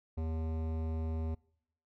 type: tone with hard clipping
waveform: sine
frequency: 80.2 Hz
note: E2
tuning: 47 cents flat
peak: -35 dBFS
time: 0.17-1.35 s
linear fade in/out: 10 ms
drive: 16 dB
effects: noise-tail reverb RT60 0.7 s tail -25 dB re dry